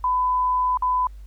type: tone with dropouts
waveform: sine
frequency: 1003 Hz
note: B5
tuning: 26 cents sharp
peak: -18 dBFS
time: 0.04-1.07 s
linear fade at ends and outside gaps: 2 ms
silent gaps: 0.773-0.822 s
effects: added 50 Hz sine -37 dBFS peak until 1.26 s + pink hiss -62 dBFS RMS until 1.26 s